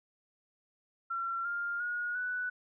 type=tone with pitch steps; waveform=sine; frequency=1362 / 1401.9 / 1443 / 1485.3 Hz; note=F6 / F6 / F#6 / F#6; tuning=-44 / +6 / -44 / +6 cents; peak=-32 dBFS; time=1.1-2.5 s; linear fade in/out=10 ms; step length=350 ms; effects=none